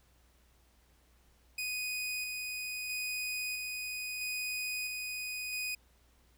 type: tone with tremolo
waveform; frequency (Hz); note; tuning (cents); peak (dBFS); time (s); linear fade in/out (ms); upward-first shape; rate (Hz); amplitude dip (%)
sawtooth; 2489; D#7; 0; -31; 1.58-5.75; 5; square; 0.76; 25
effects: added 60 Hz sine -65 dBFS peak until 6.37 s + pink hiss -69 dBFS RMS until 6.37 s